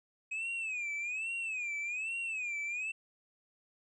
triangle tone with vibrato, 2523 Hz, D#7, 23 cents sharp, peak -33 dBFS, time 0.31-2.92 s, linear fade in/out 10 ms, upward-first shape sine, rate 1.2 Hz, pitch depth 150 cents each way, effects resampled to 24000 Hz

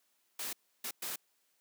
white noise bursts at uneven times, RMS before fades -39 dBFS, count 3, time 0.39-0.53 / 0.84-0.91 / 1.02-1.16 s, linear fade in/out 5 ms, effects white hiss -75 dBFS RMS until 1.6 s + high-pass 200 Hz 12 dB/octave

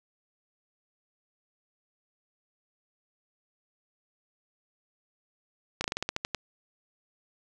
slowing click train, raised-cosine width 0.2 ms, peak -12 dBFS, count 10, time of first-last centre 5.81-6.347 s, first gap 32 ms, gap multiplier 1.15, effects none

